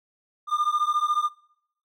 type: beating tone pair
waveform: triangle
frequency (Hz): 1199 / 1213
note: D6 / D#6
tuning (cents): +36 / -44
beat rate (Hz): 14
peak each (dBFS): -23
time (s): 0.47-1.3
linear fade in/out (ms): 50
effects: noise-tail reverb RT60 0.7 s tail -24 dB re dry